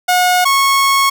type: tone pair in turn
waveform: sawtooth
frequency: 724 / 1098.3 Hz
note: F#5 / C#6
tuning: -38 / -16 cents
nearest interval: perfect fifth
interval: 722 cents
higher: second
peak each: -6 dBFS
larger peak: neither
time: 0.08-0.45 / 0.45-1.1 s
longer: second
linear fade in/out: 10 ms
effects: none